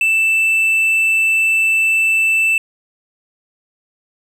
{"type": "tone", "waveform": "triangle", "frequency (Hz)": 2651, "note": "E7", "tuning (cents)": 9, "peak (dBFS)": -10, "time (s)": [0.01, 2.58], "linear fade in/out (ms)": 2, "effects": []}